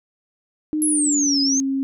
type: tone with pitch glide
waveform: sine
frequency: 306.5 to 269.9 Hz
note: D#4 to C#4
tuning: -26 to -46 cents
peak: -19 dBFS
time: 0.73-1.83 s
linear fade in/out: 0 ms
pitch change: -220 cents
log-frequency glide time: 0.83-1.56 s
type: exponential two-way sweep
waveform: sine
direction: down then up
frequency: 11175 to 4950 to 6530 Hz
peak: -18 dBFS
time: 0.82-1.6 s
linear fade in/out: 0 ms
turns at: 1.41 s
effects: none